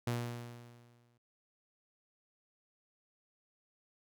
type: tone with exponential decay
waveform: sawtooth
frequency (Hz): 119.5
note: A#2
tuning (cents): +43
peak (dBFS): -28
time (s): 0.07-1.18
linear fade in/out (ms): 5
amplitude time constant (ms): 240
effects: none